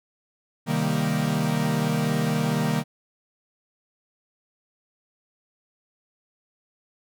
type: chord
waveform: 45% pulse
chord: C minor seventh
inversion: none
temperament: equal with one note detuned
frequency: 131.49 / 155.56 / 196 / 233.1 Hz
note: C3 / Eb3 / G3 / Bb3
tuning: +9 / 0 / 0 / 0 cents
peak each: -31 / -25 / -29 / -27 dBFS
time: 0.66-2.84 s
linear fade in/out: 50 ms
effects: none